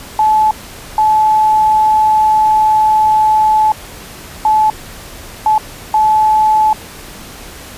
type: tone bursts at uneven times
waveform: sine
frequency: 863 Hz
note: A5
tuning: 34 cents flat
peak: -7 dBFS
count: 5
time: 0.19-0.51 / 0.98-3.72 / 4.45-4.7 / 5.46-5.58 / 5.94-6.73 s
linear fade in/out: 2 ms
effects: pink hiss -32 dBFS RMS until 7.77 s + resampled to 32000 Hz